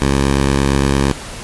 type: tone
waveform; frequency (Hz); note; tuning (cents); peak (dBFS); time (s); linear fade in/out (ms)
10% pulse; 68.7; C#2; -15; -4; 0.02-1.12; 0
effects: pink hiss -30 dBFS RMS until 1.43 s + resampled to 24000 Hz